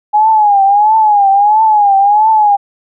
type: tone with vibrato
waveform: sine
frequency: 830.6 Hz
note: G#5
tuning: in tune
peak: -5 dBFS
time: 0.13-2.57 s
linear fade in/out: 20 ms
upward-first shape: triangle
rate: 1.5 Hz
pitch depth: 120 cents each way
effects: none